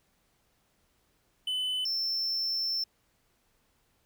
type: tone pair in turn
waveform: triangle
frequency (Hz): 3016 / 5355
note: F#7 / E8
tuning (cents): +32 / +26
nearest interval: minor seventh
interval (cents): 994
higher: second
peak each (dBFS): -27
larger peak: neither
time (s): 1.47-1.85 / 1.85-2.84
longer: second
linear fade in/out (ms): 5
effects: pink hiss -71 dBFS RMS until 4.05 s